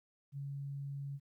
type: tone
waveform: sine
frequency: 140 Hz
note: C#3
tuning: 18 cents sharp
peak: -39 dBFS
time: 0.32-1.2 s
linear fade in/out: 50 ms
effects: 13-bit